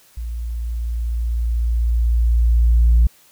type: tone with level ramp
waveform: sine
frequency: 58 Hz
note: A#1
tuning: 8 cents flat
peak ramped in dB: -24 to -7 dBFS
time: 0.17-3.07 s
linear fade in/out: 5 ms
effects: tanh soft clip ceiling -7 dBFS + white hiss -52 dBFS RMS until 3.31 s